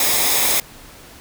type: noise with comb filter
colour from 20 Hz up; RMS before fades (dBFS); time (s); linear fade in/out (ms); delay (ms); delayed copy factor
white; -17; 0-0.6; 2; 0.68; -0.5
effects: pink hiss -42 dBFS RMS until 1.2 s